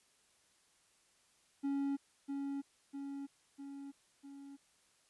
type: tone with echo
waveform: triangle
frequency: 278.4 Hz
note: C#4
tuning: 8 cents sharp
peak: -31 dBFS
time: 1.63-1.97 s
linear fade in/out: 20 ms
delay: 650 ms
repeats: 4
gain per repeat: -4 dB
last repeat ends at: 4.57 s
effects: white hiss -71 dBFS RMS until 5.09 s + resampled to 24000 Hz